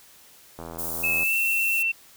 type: click train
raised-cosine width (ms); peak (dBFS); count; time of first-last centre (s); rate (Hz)
1; -23; 54; 0.59-1.231; 82.7
type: high-pass noise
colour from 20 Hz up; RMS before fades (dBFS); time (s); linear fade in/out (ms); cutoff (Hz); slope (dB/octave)
white; -31; 0.78-1.83; 10; 11000; 12
type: tone with pitch glide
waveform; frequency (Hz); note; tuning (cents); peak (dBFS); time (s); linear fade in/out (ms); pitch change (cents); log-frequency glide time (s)
sine; 2600 to 2696; E7 to E7; -24 to +38; -21; 1.03-1.92; 10; +62; 1.2-1.37
effects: white hiss -52 dBFS RMS until 2.16 s